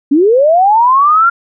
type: linear sweep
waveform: sine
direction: up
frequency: 264.2 to 1403 Hz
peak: -5 dBFS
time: 0.11-1.3 s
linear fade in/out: 10 ms
effects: none